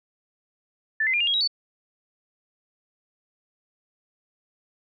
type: tone with pitch steps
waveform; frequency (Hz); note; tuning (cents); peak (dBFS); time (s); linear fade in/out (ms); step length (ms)
sine; 1760 / 2057 / 2404 / 2810 / 3284 / 3839 / 4486; A6 / C7 / D7 / F7 / G#7 / B7 / C#8; 0 / -30 / +40 / +10 / -20 / -50 / +20; -20; 1-1.476; 5; 68
effects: none